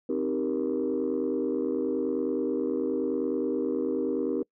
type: chord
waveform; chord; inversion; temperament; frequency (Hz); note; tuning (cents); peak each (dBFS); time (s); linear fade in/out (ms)
sine; C minor seventh; none; equal with one note detuned; 261.6 / 311.1 / 392 / 471; C4 / Eb4 / G4 / Bb4; 0 / 0 / 0 / +18; -30; 0.09-4.43; 5
effects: noise-tail reverb RT60 0.1 s tail -26 dB re dry + tanh soft clip ceiling -19 dBFS